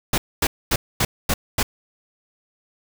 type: noise bursts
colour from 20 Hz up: pink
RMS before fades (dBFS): -19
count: 6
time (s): 0.13-1.63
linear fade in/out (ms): 5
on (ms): 50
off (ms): 240
effects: none